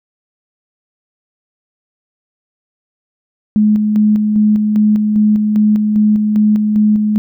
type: tone with tremolo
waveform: sine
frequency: 211.9 Hz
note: G#3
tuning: 35 cents sharp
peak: -7 dBFS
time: 3.56-7.18 s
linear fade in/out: 0 ms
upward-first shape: square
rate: 2.5 Hz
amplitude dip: 35%
effects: none